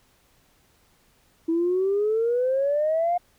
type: exponential sweep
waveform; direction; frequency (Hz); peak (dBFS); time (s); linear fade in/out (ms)
sine; up; 323.5 to 715; -19; 1.48-3.18; 10
effects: tanh soft clip ceiling -15 dBFS + pink hiss -62 dBFS RMS until 3.38 s